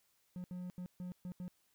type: tone bursts at uneven times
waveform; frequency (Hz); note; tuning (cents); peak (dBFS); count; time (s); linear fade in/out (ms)
triangle; 180; F#3; -47; -39; 6; 0.36-0.44 / 0.51-0.7 / 0.78-0.86 / 1-1.12 / 1.25-1.32 / 1.4-1.48; 0
effects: white hiss -75 dBFS RMS until 1.74 s